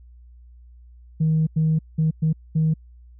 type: tone bursts at uneven times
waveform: sine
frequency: 158 Hz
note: D#3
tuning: 27 cents sharp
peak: -15 dBFS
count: 5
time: 1.2-1.47 / 1.56-1.79 / 1.98-2.11 / 2.22-2.33 / 2.55-2.74 s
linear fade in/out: 10 ms
effects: tanh soft clip ceiling -13 dBFS + added 60 Hz sine -44 dBFS peak until 3.19 s